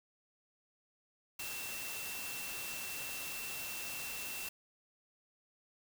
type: tone in noise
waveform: sine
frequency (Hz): 2693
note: E7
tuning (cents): +36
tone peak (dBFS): -45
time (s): 1.39-4.49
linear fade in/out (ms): 5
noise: white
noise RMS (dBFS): -43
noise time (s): 1.39-4.49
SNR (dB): -5
effects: none